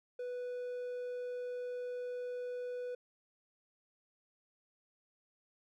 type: tone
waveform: triangle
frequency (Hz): 493.9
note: B4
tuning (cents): 0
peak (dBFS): -36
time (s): 0.19-2.95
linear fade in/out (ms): 5
effects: none